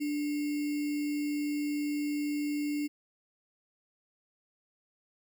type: tone with sample-and-hold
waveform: sine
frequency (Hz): 293.7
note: D4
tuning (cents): 0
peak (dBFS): -29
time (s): 0-2.88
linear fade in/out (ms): 20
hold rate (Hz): 2450
effects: none